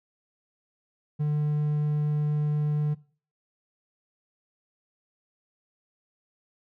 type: tone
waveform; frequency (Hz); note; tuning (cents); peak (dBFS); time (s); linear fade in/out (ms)
triangle; 149.3; D3; +29; -21; 1.19-2.95; 20
effects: noise-tail reverb RT60 0.4 s tail -19 dB re dry